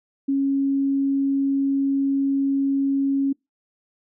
sine tone, 274.9 Hz, C#4, 14 cents flat, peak -18 dBFS, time 0.28-3.33 s, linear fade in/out 10 ms, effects noise-tail reverb RT60 0.2 s tail -26 dB re dry

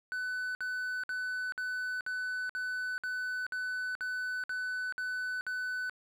triangle tone bursts, 1500 Hz, F#6, 23 cents sharp, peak -31 dBFS, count 12, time 0.12-5.896 s, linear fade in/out 0 ms, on 430 ms, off 56 ms, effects none

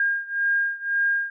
sine beating tone pair, 1614 / 1615.9 Hz, G#6 / G#6, -50 / -48 cents, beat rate 1.9 Hz, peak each -23 / -25 dBFS, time 0-1.3 s, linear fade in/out 2 ms, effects none

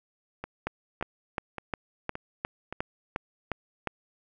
two click trains, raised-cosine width 0.5 ms, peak -14 / -20 dBFS, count 10 / 5, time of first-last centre 0.67-3.873 / 0.44-2.726 s, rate 2.81 / 1.75 Hz, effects none

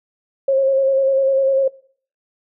sine tone with vibrato, 539 Hz, C#5, 49 cents flat, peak -12 dBFS, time 0.48-1.68 s, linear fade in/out 5 ms, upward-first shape square, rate 10 Hz, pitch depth 20 cents each way, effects noise-tail reverb RT60 0.5 s tail -22 dB re dry

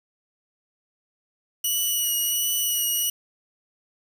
5% pulse tone with vibrato, 2930 Hz, F#7, 18 cents flat, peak -14 dBFS, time 1.64-3.1 s, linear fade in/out 5 ms, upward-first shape triangle, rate 1.4 Hz, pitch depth 24 cents each way, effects 7-bit

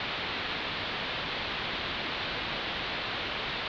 white low-pass noise, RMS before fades -34 dBFS, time 0-3.68 s, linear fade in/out 2 ms, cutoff 4000 Hz, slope 48 dB/octave, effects none

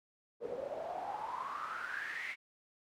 pink noise with band-pass filter sweep, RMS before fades -41 dBFS, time 0.4-2.36 s, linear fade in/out 50 ms, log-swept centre 460 to 2200 Hz, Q 10, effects none

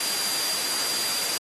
sine tone in noise, 4770 Hz, D8, 26 cents sharp, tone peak -30 dBFS, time 0-1.38 s, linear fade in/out 5 ms, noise white, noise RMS -27 dBFS, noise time 0-1.38 s, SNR -6 dB, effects high-pass 200 Hz 12 dB/octave + AAC 32 kbps

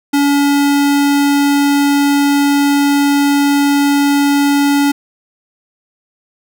square tone, 284.3 Hz, C#4, 44 cents sharp, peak -10 dBFS, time 0.13-4.92 s, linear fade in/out 10 ms, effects none

